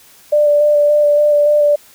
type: tone with vibrato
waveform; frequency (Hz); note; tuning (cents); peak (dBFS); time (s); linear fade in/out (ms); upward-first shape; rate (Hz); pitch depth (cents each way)
sine; 590; D5; +8; -8; 0.32-1.76; 10; square; 3.5; 12
effects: white hiss -45 dBFS RMS until 1.94 s